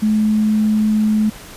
sine tone, 214.7 Hz, A3, 42 cents flat, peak -12 dBFS, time 0.02-1.3 s, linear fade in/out 10 ms, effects pink hiss -37 dBFS RMS until 1.56 s + resampled to 32000 Hz

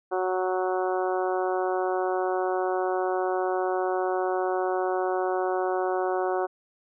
harmonic tone, 185 Hz, F#3, in tune, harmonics 2 / 3 / 4 / 5 / 6 / 7 / 8, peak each -27 / -31 / -29 / -36 / -36 / -39 / -39 dBFS, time 0.11-6.47 s, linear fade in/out 20 ms, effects none

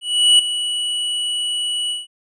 square tone with ADSR envelope, 2942 Hz, F#7, 11 cents flat, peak -8 dBFS, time 0.01-2.07 s, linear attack 380 ms, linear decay 7 ms, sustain -12 dB, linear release 170 ms, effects resampled to 22050 Hz

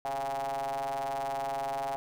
square ring-modulated tone, 67.5 Hz, C#2, 45 cents flat, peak -29 dBFS, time 0.05-1.96 s, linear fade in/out 0 ms, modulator 753 Hz, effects none

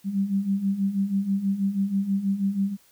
sine beating tone pair, 192.5 / 198.7 Hz, G3 / G3, -31 / +24 cents, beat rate 6.2 Hz, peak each -28 / -23 dBFS, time 0.04-2.77 s, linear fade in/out 50 ms, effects white hiss -59 dBFS RMS until 2.91 s

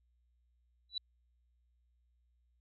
sine tone with exponential growth, 3951 Hz, B7, in tune, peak -31 dBFS, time 0.89-0.98 s, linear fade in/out 5 ms, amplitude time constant 18 ms, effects added 60 Hz sine -70 dBFS peak until 2.6 s

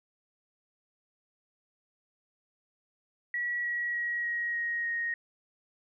sine tone with pitch steps, 1929 / 1916.8 / 1904.6 / 1892.6 / 1880.6 / 1868.7 Hz, B6 / A#6 / A#6 / A#6 / A#6 / A#6, -41 / +48 / +37 / +26 / +15 / +4 cents, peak -29 dBFS, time 3.34-5.14 s, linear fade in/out 2 ms, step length 300 ms, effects none

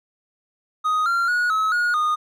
triangle tone with pitch steps, 1249 / 1381 / 1454 / 1287 / 1442 / 1229 Hz, D#6 / F6 / F#6 / E6 / F#6 / D#6, +6 / -20 / -31 / -42 / -45 / -22 cents, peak -16 dBFS, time 0.84-2.16 s, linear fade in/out 20 ms, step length 220 ms, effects none

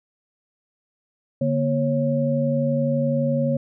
sine tone cluster, 144.3 / 236.1 / 548 Hz, D3 / A#3 / C#5, -30 / +22 / -20 cents, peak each -23 dBFS, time 1.41-3.57 s, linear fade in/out 5 ms, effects none

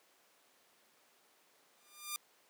5% pulse tone with exponential growth, 1198 Hz, D6, 34 cents sharp, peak -23 dBFS, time 1.77-2.16 s, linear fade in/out 0 ms, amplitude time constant 83 ms, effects pink hiss -68 dBFS RMS until 2.49 s + high-pass 400 Hz 12 dB/octave

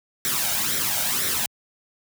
white noise with flanger, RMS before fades -24 dBFS, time 0.25-1.46 s, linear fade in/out 0 ms, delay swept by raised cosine 0.52 to 1.36 ms, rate 2 Hz, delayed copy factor +0.65, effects high-pass 80 Hz 12 dB/octave

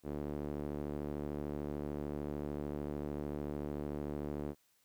sawtooth tone with band-pass filter, 73.42 Hz, D2, in tune, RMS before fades -40 dBFS, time 0.03-4.55 s, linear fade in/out 50 ms, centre 350 Hz, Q 1.3, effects white hiss -73 dBFS RMS until 4.84 s

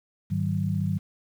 sine tone cluster, 102 / 154.1 / 188.6 Hz, G#2 / D#3 / F#3, -31 / -16 / +33 cents, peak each -28 dBFS, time 0.3-0.99 s, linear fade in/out 20 ms, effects 9-bit

